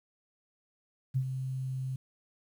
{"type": "tone with ADSR envelope", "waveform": "sine", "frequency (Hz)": 131, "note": "C3", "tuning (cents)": 2, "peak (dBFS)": -24, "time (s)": [1.14, 1.96], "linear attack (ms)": 25, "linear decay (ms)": 71, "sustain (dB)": -8, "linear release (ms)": 4, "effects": ["10-bit"]}